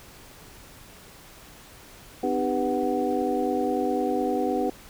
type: tone cluster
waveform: sine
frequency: 255.5 / 305.4 / 398.4 / 494.5 / 745 Hz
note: C4 / D#4 / G4 / B4 / F#5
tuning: -41 / -32 / +28 / +2 / +12 cents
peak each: -29 dBFS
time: 2.23-4.7 s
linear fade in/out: 5 ms
effects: pink hiss -48 dBFS RMS until 4.89 s